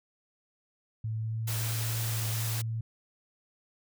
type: tone with pitch glide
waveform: sine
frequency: 110.4 to 112.65 Hz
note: A2 to A2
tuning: +6 to +41 cents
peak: -30 dBFS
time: 1.04-2.81 s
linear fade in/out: 5 ms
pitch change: +35 cents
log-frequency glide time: 1.16-1.51 s
type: noise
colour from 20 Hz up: white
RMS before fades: -36 dBFS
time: 1.47-2.62 s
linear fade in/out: 10 ms
effects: none